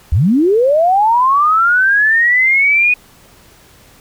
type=linear sweep; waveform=sine; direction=up; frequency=62 to 2489 Hz; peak=-8 dBFS; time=0.12-2.94 s; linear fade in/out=5 ms; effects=pink hiss -45 dBFS RMS until 4 s